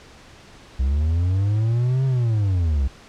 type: linear two-way sweep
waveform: triangle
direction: up then down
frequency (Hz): 63.1 to 134.7 to 63.1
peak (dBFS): -15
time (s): 0.79-2.88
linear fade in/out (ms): 10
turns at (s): 2.05
effects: pink hiss -46 dBFS RMS until 3.08 s + low-pass 6000 Hz 12 dB/octave